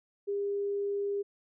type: tone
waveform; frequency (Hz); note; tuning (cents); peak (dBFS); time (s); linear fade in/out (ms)
sine; 402.9; G4; +48; -29; 0.27-1.23; 20
effects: none